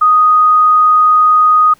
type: tone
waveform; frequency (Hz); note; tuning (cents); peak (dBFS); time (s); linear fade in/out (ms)
sine; 1244.5; D#6; 0; -5; 0.01-1.74; 10
effects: pink hiss -49 dBFS RMS until 1.79 s